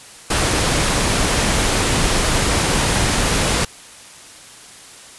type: noise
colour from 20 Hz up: pink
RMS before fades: -17 dBFS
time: 0.3-3.65 s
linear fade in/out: 5 ms
effects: white hiss -40 dBFS RMS until 5.18 s + resampled to 24000 Hz